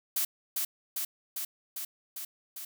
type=noise with echo; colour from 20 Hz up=blue; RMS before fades=-29 dBFS; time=0.16-0.25 s; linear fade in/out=5 ms; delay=400 ms; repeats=6; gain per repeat=-2 dB; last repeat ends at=2.65 s; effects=none